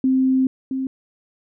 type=tone pair in turn; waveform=sine; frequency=261.6 / 264.2 Hz; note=C4 / C4; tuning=0 / +17 cents; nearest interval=unison; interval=17 cents; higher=second; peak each=-14 / -21 dBFS; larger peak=first; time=0.04-0.47 / 0.71-0.87 s; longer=first; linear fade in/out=2 ms; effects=none